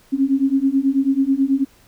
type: beating tone pair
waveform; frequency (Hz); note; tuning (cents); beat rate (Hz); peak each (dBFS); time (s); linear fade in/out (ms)
sine; 266.4 / 275.6; C4 / C#4; +31 / -10; 9.2; -18 / -17; 0.12-1.65; 20
effects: pink hiss -53 dBFS RMS until 1.87 s